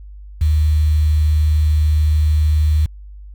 sine tone with quantisation, 76.6 Hz, D#2, 27 cents flat, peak -11 dBFS, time 0.41-2.86 s, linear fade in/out 5 ms, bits 6, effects added 50 Hz sine -33 dBFS peak until 3.34 s

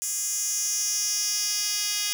10% pulse tone with high-pass filter sweep, 412.8 Hz, G#4, 10 cents flat, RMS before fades -27 dBFS, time 0.02-2.13 s, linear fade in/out 0 ms, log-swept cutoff 7600 to 4100 Hz, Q 2.8, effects none

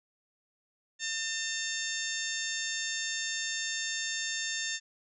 harmonic tone with a mistuned harmonic, 900 Hz, A5, 39 cents sharp, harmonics 2 / 3 / 4 / 5 / 6 / 7 / 8, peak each -37 / -42 / -38 / -44 / -41 / -39 / -40 dBFS, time 0.99-4.8 s, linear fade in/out 50 ms, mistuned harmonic 7, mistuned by +39 cents, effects none

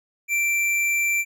sine tone with hard clipping, 2349 Hz, D7, in tune, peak -21 dBFS, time 0.28-1.25 s, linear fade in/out 50 ms, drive 12 dB, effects none

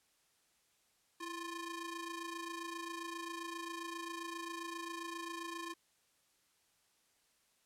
sawtooth ring-modulated tone, 698.5 Hz, F5, in tune, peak -35 dBFS, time 1.2-5.74 s, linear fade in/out 10 ms, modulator 363 Hz, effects white hiss -74 dBFS RMS until 7.65 s + low-pass 11000 Hz 12 dB/octave

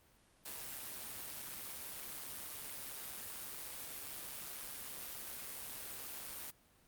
white noise with amplitude modulation, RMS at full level -44 dBFS, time 0.45-6.51 s, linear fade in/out 10 ms, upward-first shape sine, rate 139 Hz, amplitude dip 45%, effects pink hiss -68 dBFS RMS until 6.87 s + Opus 32 kbps

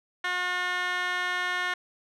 15% pulse tone with band-pass filter, 360 Hz, F#4, 47 cents flat, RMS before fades -29 dBFS, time 0.24-1.74 s, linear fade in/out 5 ms, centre 2100 Hz, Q 3.8, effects none

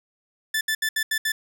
sawtooth tone bursts at uneven times, 1755 Hz, A6, 5 cents flat, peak -18 dBFS, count 6, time 0.54-0.61 / 0.68-0.75 / 0.82-0.89 / 0.96-1.03 / 1.11-1.18 / 1.25-1.32 s, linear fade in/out 5 ms, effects none

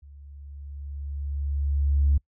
sine tone with level ramp, 70.9 Hz, C#2, 40 cents sharp, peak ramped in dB -45 to -15 dBFS, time 0.02-2.18 s, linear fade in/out 10 ms, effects noise-tail reverb RT60 0.1 s tail -25 dB re dry + tanh soft clip ceiling -13 dBFS

